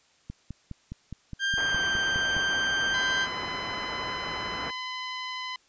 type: click train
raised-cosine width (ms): 5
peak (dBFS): -24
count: 11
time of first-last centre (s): 0.3-2.366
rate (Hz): 4.84
type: tone with pitch glide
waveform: 30% pulse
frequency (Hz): 1588 to 1571.6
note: G6 to G6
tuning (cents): +22 to +4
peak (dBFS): -22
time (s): 1.39-3.28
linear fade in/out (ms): 50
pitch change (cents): -18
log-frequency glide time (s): 1.63-1.82
type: low-pass noise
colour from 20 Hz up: white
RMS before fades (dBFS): -37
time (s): 1.57-4.71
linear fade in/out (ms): 10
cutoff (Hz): 1800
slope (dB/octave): 24
type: tone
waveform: 15% pulse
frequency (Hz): 1014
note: B5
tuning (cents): +45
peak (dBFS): -26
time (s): 2.94-5.56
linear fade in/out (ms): 2
effects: white hiss -63 dBFS RMS until 5.68 s + resampled to 16000 Hz